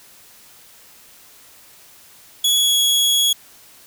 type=tone with pitch glide; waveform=sawtooth; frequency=3372 to 3341 Hz; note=G#7 to G#7; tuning=+26 to +10 cents; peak=-11 dBFS; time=2.44-3.33 s; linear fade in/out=5 ms; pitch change=-16 cents; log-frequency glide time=2.55-2.76 s; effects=white hiss -47 dBFS RMS until 3.86 s